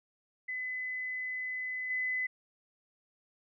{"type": "tone with level steps", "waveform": "sine", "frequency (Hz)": 2015, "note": "B6", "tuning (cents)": 34, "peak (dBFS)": [-34, -30], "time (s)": [0.48, 2.27], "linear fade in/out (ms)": 10, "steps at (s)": 1.9, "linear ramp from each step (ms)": 5, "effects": []}